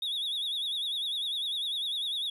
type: tone with vibrato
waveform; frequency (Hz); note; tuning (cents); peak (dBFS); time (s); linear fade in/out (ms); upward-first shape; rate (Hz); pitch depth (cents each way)
sine; 3562; A7; +21; -27; 0.02-2.3; 5; sine; 10; 120
effects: tanh soft clip ceiling -29 dBFS + 11-bit